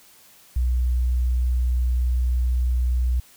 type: tone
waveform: sine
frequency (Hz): 61.74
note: B1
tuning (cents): 0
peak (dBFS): -18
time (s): 0.56-3.2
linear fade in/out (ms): 5
effects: white hiss -52 dBFS RMS until 3.36 s